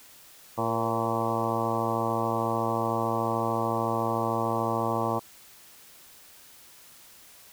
harmonic tone with a mistuned harmonic, 113.6 Hz, A#2, 44 cents flat, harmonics 1 / 2 / 3 / 4 / 5 / 6 / 7 / 8 / 9 / 10, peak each -34 / -34 / -34 / -34 / -34 / -34 / -34 / -34 / -34 / -34 dBFS, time 0.57-5.2 s, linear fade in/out 20 ms, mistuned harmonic 4, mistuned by +43 cents, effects white hiss -52 dBFS RMS until 7.52 s

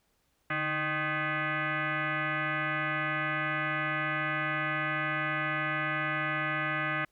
sine tone with frequency modulation, 147.6 Hz, D3, 9 cents sharp, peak -28 dBFS, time 0.5-7.05 s, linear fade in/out 5 ms, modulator 462 Hz, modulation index 4.6, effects pink hiss -73 dBFS RMS until 7.11 s

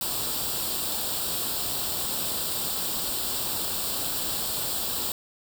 white noise with comb filter, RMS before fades -29 dBFS, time 0.01-5.12 s, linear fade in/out 2 ms, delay 0.24 ms, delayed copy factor +0.7, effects none

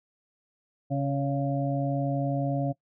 harmonic tone with a mistuned harmonic, 138.59 Hz, C#3, in tune, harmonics 1 / 2 / 4 / 5, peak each -27 / -30 / -33 / -34 dBFS, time 0.9-2.73 s, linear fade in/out 20 ms, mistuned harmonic 4, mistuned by +24 cents, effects noise-tail reverb RT60 0.1 s tail -20 dB re dry

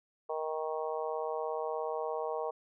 harmonic tone, 156.9 Hz, D#3, 15 cents sharp, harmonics 3 / 4 / 5 / 6 / 7, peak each -36 / -38 / -40 / -42 / -43 dBFS, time 0.29-2.51 s, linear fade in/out 10 ms, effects none

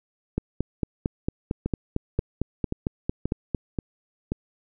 two click trains, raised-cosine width 3 ms, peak -13 / -11 dBFS, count 6 / 15, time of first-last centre 1.66-4.32 / 0.38-3.547 s, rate 1.88 / 4.42 Hz, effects none

